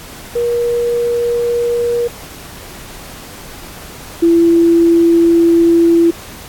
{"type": "tone pair in turn", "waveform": "sine", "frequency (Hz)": [475.8, 336.4], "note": ["A#4", "E4"], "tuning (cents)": [35, 35], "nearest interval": "tritone", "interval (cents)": 600, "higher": "first", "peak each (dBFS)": [-12, -6], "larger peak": "second", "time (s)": [[0.35, 2.08], [4.22, 6.11]], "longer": "second", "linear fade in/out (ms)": 10, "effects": ["pink hiss -33 dBFS RMS until 6.48 s", "AAC 64 kbps"]}